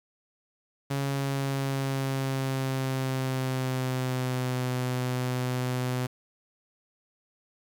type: tone with pitch glide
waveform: sawtooth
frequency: 138.59 to 126.36 Hz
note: C#3 to B2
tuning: 0 to +40 cents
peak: -23 dBFS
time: 0.9-6.07 s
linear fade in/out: 10 ms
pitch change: -160 cents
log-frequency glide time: 1-4.72 s
effects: 9-bit